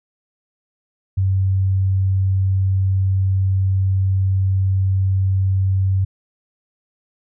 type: tone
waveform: sine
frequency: 95.6 Hz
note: G2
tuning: 43 cents flat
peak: -14 dBFS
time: 1.17-6.05 s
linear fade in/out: 10 ms
effects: none